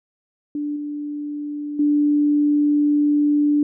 sine tone with level steps, 293.7 Hz, D4, in tune, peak -22 / -25 / -14 dBFS, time 0.55-3.63 s, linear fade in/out 2 ms, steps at 0.76 / 1.79 s, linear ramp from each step 5 ms, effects none

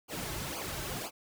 pink noise with flanger, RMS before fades -38 dBFS, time 0.08-1.11 s, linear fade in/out 50 ms, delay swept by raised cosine 0.53 to 4.23 ms, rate 2 Hz, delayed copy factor -0.9, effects none

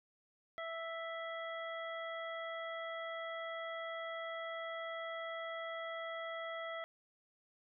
harmonic tone, 659.3 Hz, E5, in tune, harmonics 1 / 2 / 3 / 5, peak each -43 / -46 / -46 / -53 dBFS, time 0.58-6.84 s, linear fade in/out 0 ms, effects none

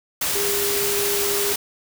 sine tone in noise, 405 Hz, G#4, 43 cents flat, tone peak -24 dBFS, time 0.35-1.53 s, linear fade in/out 5 ms, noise white, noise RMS -23 dBFS, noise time 0.21-1.56 s, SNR -4 dB, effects none

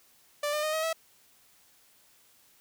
sawtooth tone with pitch steps, 587.3 / 602.4 / 617.9 / 633.8 / 650.1 Hz, D5 / D5 / D#5 / D#5 / E5, 0 / +44 / -12 / +32 / -24 cents, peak -24 dBFS, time 0.43-0.93 s, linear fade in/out 5 ms, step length 100 ms, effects white hiss -62 dBFS RMS until 2.6 s

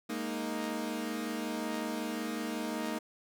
sawtooth chord, Ab suspended second, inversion none, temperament equal, 207.7 / 233.1 / 311.1 Hz, Ab3 / Bb3 / Eb4, 0 / 0 / 0 cents, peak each -37 / -33 / -34 dBFS, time 0.09-2.99 s, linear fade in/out 10 ms, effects none

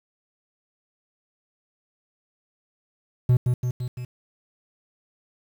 triangle tone with echo, 124 Hz, B2, 7 cents sharp, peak -12 dBFS, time 3.29-3.37 s, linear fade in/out 5 ms, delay 170 ms, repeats 4, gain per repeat -4 dB, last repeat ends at 4.05 s, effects 8-bit

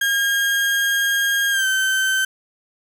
35% pulse tone with pitch glide, 1622 to 1543.4 Hz, G#6 to G6, -41 to -27 cents, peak -15 dBFS, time 0.01-2.25 s, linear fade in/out 5 ms, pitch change -86 cents, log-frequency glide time 1.51-1.66 s, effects none

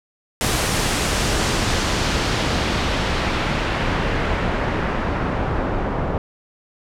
pink noise with low-pass filter sweep, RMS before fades -21 dBFS, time 0.41-6.18 s, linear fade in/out 0 ms, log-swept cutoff 11000 to 1000 Hz, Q 0.82, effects none

